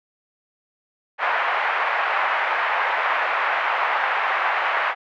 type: band-pass noise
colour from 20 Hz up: pink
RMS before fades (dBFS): -22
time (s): 1.18-4.95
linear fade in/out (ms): 50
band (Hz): 740 to 2200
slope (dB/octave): 24
effects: none